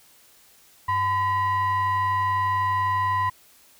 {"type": "tone with frequency modulation", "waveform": "sine", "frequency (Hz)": 1010, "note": "B5", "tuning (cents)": 39, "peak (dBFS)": -19, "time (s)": [0.88, 3.3], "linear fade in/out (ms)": 10, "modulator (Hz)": 912, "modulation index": 0.59, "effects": ["tanh soft clip ceiling -17 dBFS", "white hiss -55 dBFS RMS until 3.79 s"]}